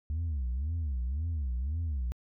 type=tone with vibrato; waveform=sine; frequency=71.4 Hz; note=D2; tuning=48 cents flat; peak=-27 dBFS; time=0.1-2.12 s; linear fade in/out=0 ms; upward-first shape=sine; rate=1.9 Hz; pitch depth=290 cents each way; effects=tanh soft clip ceiling -28 dBFS